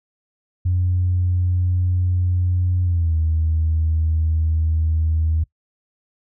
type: tone with pitch glide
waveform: sine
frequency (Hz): 89.9 to 79.63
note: F#2 to D#2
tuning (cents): -49 to +41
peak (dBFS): -15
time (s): 0.65-5.44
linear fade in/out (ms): 10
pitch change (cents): -210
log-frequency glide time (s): 2.83-3.16
effects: noise-tail reverb RT60 0.1 s tail -22 dB re dry + tanh soft clip ceiling -11 dBFS